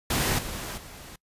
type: noise with level steps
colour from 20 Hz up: pink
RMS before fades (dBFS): -25 / -35 / -44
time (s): 0.1-1.16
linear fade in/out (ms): 5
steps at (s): 0.38 / 0.77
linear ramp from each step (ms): 10
effects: noise-tail reverb RT60 0.1 s tail -24 dB re dry + resampled to 32000 Hz